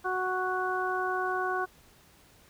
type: harmonic tone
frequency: 370 Hz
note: F#4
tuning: in tune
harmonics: 1 / 2 / 3 / 4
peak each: -33 / -33 / -33 / -33 dBFS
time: 0.04-1.66 s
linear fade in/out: 20 ms
effects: pink hiss -59 dBFS RMS until 2.49 s